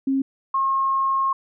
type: tone pair in turn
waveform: sine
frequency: 269.5 / 1078 Hz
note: C#4 / C#6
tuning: -49 / -49 cents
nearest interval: 2 octaves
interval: 2400 cents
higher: second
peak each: -18 dBFS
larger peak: neither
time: 0.07-0.22 / 0.54-1.33 s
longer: second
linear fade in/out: 5 ms
effects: none